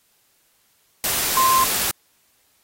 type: tone in noise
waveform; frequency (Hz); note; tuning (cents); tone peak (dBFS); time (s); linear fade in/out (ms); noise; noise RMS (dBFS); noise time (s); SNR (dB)
sine; 1046.5; C6; 0; -15; 1.37-1.64; 0; white; -22; 1.04-1.91; +4
effects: white hiss -62 dBFS RMS until 2.63 s + AAC 48 kbps